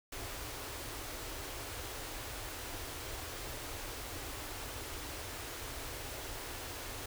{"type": "band-stop noise", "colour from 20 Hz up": "pink", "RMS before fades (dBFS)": -43, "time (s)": [0.12, 7.06], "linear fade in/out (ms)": 5, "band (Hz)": [130, 260], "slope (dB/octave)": 48, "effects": []}